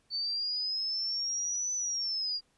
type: linear two-way sweep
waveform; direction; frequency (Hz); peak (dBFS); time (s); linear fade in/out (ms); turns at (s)
sine; up then down; 4500 to 6030 to 4755; -30; 0.1-2.41; 50; 1.74
effects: pink hiss -71 dBFS RMS until 2.57 s + resampled to 24000 Hz